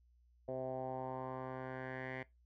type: tone with low-pass filter sweep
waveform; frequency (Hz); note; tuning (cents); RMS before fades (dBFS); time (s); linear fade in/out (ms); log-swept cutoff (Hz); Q
10% pulse; 130; C3; -11; -43; 0.48-2.23; 5; 590 to 2100; 3.8
effects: noise-tail reverb RT60 0.2 s tail -20 dB re dry + added 60 Hz sine -66 dBFS peak until 2.45 s